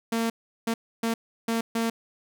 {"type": "tone bursts at uneven times", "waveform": "sawtooth", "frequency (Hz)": 228.4, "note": "A#3", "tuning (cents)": -35, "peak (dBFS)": -20, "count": 5, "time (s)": [[0.12, 0.3], [0.67, 0.74], [1.03, 1.14], [1.48, 1.61], [1.75, 1.9]], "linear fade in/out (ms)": 5, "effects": []}